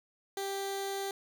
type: tone with notch filter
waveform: 15% pulse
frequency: 393.1 Hz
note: G4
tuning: 5 cents sharp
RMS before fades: -36 dBFS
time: 0.37-1.11 s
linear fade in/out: 2 ms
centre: 1300 Hz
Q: 1.3
effects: none